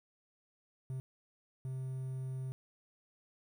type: tone bursts at uneven times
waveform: triangle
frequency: 130.81 Hz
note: C3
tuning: in tune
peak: -35 dBFS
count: 2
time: 0.9-1 / 1.65-2.52 s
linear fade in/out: 0 ms
effects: 11-bit